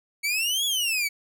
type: exponential two-way sweep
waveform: sawtooth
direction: up then down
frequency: 2231 to 3416 to 2231 Hz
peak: -20 dBFS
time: 0.23-1.09 s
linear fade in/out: 20 ms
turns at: 0.65 s
effects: none